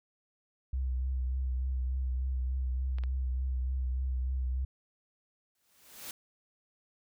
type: tone with vibrato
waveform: sine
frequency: 64.2 Hz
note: C2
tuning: 32 cents flat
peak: -29 dBFS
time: 0.73-4.65 s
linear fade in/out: 5 ms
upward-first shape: triangle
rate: 3.4 Hz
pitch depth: 40 cents each way
type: clicks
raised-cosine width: 0.3 ms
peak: -31 dBFS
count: 2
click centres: 2.985 / 3.037 s
type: noise with exponential growth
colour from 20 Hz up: white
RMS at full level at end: -40 dBFS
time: 5.55-6.11 s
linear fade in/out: 2 ms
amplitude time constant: 120 ms
effects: none